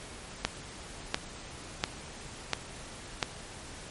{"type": "click train", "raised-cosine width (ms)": 0.2, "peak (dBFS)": -8, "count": 5, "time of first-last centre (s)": [0.45, 3.228], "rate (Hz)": 1.44, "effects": ["pink hiss -45 dBFS RMS until 3.9 s", "MP3 48 kbps"]}